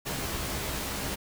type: noise with comb filter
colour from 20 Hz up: pink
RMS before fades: -33 dBFS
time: 0.05-1.16 s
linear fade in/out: 20 ms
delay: 15 ms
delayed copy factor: +0.55
effects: none